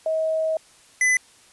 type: tone pair in turn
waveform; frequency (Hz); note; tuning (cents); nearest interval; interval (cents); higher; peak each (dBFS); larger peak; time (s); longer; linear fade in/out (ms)
sine / square; 637 / 2008; D#5 / B6; +41 / +28; octave + minor sixth; 1987; second; -20 / -17; second; 0.06-0.57 / 1.01-1.17; first; 2
effects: white hiss -53 dBFS RMS until 1.52 s + resampled to 24000 Hz